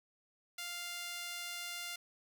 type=tone with high-pass filter; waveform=sawtooth; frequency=698.5 Hz; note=F5; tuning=in tune; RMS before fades=-43 dBFS; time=0.58-1.96 s; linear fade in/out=5 ms; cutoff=2200 Hz; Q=0.86; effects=none

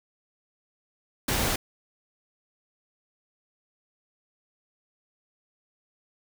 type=noise; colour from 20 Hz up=pink; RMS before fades=-26 dBFS; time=1.28-1.56 s; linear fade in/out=5 ms; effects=none

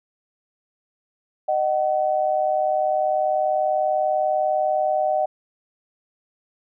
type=tone pair together; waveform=sine; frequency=615 / 755.2 Hz; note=D#5 / F#5; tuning=-20 / +35 cents; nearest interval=major third; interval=355 cents; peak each=-21 dBFS; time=1.48-5.26 s; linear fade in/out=10 ms; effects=none

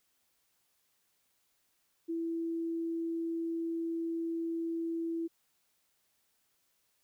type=tone; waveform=sine; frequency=331.5 Hz; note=E4; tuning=10 cents sharp; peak=-32 dBFS; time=2.08-5.28 s; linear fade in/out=20 ms; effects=white hiss -75 dBFS RMS until 7.03 s

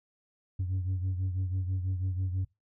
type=beating tone pair; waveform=sine; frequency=92.5 / 98.6 Hz; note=F#2 / G2; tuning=0 / +11 cents; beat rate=6.1 Hz; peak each=-27 / -34 dBFS; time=0.59-2.45 s; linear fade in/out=10 ms; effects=noise-tail reverb RT60 0.2 s tail -22 dB re dry + tanh soft clip ceiling -26 dBFS

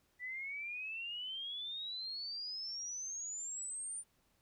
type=exponential sweep; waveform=sine; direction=up; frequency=1960 to 9270 Hz; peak=-40 dBFS; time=0.19-4.04 s; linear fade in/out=50 ms; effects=pink hiss -75 dBFS RMS until 4.41 s

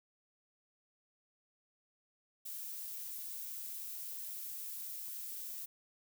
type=noise; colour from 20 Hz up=violet; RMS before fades=-44 dBFS; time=2.45-5.66 s; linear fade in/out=10 ms; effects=none

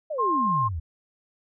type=exponential sweep; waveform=sine; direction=down; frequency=650 to 73.42 Hz; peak=-27 dBFS; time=0.1-0.8 s; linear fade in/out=10 ms
type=tone; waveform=sine; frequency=1061 Hz; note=C6; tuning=24 cents sharp; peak=-21 dBFS; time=0.18-0.69 s; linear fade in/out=20 ms
effects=none

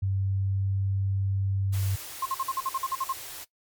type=tone with pitch glide; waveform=sine; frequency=96.9 to 97.46 Hz; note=G2 to G2; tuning=-20 to -10 cents; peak=-24 dBFS; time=0.02-1.96 s; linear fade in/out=10 ms; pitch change=+10 cents; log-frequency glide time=0.13-0.8 s
type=band-stop noise; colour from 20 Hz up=white; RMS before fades=-40 dBFS; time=1.72-3.45 s; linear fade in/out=20 ms; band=150 to 270 Hz; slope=96 dB/octave
type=tone bursts; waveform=sine; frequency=1064 Hz; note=C6; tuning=29 cents sharp; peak=-25 dBFS; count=11; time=2.22-3.127 s; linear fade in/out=5 ms; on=37 ms; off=50 ms
effects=noise-tail reverb RT60 0.1 s tail -19 dB re dry + MP3 96 kbps

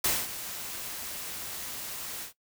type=noise with ADSR envelope; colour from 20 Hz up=white; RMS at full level=-25 dBFS; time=0.04-2.33 s; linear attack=5 ms; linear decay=220 ms; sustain=-13 dB; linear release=110 ms; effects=noise-tail reverb RT60 0.1 s tail -17 dB re dry

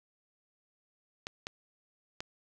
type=clicks; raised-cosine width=0.2 ms; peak=-20 dBFS; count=3; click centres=1.269 / 1.469 / 2.205 s; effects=none

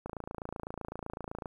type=click train; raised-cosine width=1 ms; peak=-24 dBFS; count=40; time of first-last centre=0.06-1.458 s; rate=27.9 Hz; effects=10-bit

